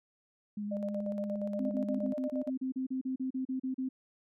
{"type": "tone with vibrato", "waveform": "sine", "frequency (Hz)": 206.8, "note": "G#3", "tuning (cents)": -7, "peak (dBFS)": -34, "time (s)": [0.57, 2.13], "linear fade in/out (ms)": 5, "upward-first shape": "square", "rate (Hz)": 9.2, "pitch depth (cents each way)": 13}
{"type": "tone with tremolo", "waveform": "sine", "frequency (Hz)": 602, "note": "D5", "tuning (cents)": 43, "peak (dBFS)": -34, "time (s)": [0.71, 2.5], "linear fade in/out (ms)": 10, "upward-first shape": "square", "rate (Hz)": 8.5, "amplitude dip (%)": 65}
{"type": "tone bursts", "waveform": "sine", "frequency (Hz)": 260.5, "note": "C4", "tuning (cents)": -7, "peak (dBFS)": -31, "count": 16, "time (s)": [1.59, 3.89], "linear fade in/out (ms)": 10, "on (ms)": 110, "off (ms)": 36}
{"effects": []}